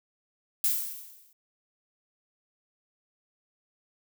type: noise with exponential decay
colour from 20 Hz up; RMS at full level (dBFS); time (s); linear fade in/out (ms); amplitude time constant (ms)
violet; -23; 0.64-1.33; 2; 150
effects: none